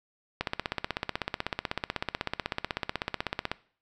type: click train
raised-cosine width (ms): 0.3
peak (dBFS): -12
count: 51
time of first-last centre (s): 0.41-3.516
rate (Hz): 16.1
effects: noise-tail reverb RT60 0.5 s tail -20 dB re dry